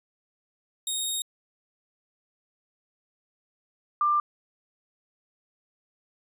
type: tone pair in turn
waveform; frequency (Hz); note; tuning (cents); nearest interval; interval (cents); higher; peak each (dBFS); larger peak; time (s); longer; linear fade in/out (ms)
15% pulse / sine; 3729 / 1189.2; A#7 / D6; 0 / +21; octave + minor sixth; 1979; first; -20; neither; 0.87-1.22 / 4.01-4.2; first; 2
effects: resampled to 32000 Hz